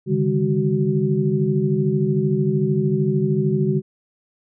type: tone cluster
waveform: sine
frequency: 140.2 / 153.4 / 202.7 / 374.8 Hz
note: C#3 / D#3 / G#3 / F#4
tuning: +20 / -24 / -42 / +22 cents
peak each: -22 dBFS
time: 0.06-3.82 s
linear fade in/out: 50 ms
effects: none